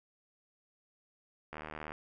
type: click train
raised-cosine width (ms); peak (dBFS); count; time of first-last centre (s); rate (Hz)
0.5; -27; 31; 1.53-1.92; 77
effects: none